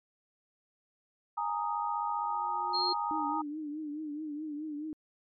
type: chord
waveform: sine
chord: Ab suspended second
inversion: none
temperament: equal with one note detuned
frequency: 830.6 / 925.9 / 1244.5 Hz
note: Ab5 / Bb5 / Eb6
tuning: 0 / -12 / 0 cents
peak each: -35 / -33 / -35 dBFS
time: 1.37-3.42 s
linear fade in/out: 10 ms
type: tone with exponential growth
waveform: sine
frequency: 358.7 Hz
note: F4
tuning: 46 cents sharp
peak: -34 dBFS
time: 1.96-2.93 s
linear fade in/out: 5 ms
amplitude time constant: 210 ms
type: tone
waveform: sine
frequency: 4228 Hz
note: C8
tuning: 17 cents sharp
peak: -29 dBFS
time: 2.73-2.94 s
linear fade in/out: 20 ms
type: tone with vibrato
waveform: sine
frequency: 302.2 Hz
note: D4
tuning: 50 cents sharp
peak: -35 dBFS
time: 3.11-4.93 s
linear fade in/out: 0 ms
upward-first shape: triangle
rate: 4.7 Hz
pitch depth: 86 cents each way
effects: MP3 64 kbps